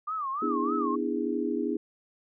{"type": "tone with vibrato", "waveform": "sine", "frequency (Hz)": 1174.7, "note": "D6", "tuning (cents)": 0, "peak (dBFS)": -29, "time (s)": [0.07, 0.96], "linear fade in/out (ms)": 10, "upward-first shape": "sine", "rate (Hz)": 3.3, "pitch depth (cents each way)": 180}
{"type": "chord", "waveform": "sine", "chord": "E dominant seventh", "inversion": "second", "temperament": "just", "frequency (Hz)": [247.2, 296.7, 329.6, 412], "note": ["B3", "D4", "E4", "G#4"], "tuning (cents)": [2, 18, 0, -14], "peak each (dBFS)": -32, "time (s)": [0.42, 1.77], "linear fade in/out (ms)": 5}
{"effects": []}